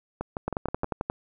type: two click trains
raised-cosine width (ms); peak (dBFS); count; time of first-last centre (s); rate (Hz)
1; -16 / -13; 5 / 8; 0.21-0.844 / 0.48-1.099; 6.31 / 11.3
effects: none